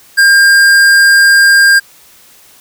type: tone with tanh clipping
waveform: sine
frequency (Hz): 1604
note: G6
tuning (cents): +39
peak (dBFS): -5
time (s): 0.17-1.8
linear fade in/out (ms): 20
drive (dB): 18
effects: white hiss -42 dBFS RMS until 2.6 s